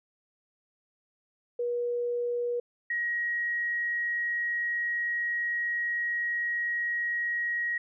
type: tone pair in turn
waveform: sine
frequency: 481.5 / 1895.6 Hz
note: B4 / A#6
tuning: -44 / +28 cents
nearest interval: 2 octaves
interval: 2372 cents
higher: second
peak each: -27 / -27 dBFS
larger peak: neither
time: 1.59-2.6 / 2.9-7.78 s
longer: second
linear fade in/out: 5 ms
effects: none